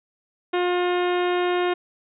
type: harmonic tone with a mistuned harmonic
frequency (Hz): 356.6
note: F4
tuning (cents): +36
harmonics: 1 / 2 / 3 / 4 / 5 / 6 / 7 / 8 / 9 / 10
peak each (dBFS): -21 / -27 / -31 / -33 / -35 / -37 / -38 / -39 / -40 / -41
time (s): 0.53-1.74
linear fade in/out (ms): 10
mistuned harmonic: 10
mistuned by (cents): +65
effects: none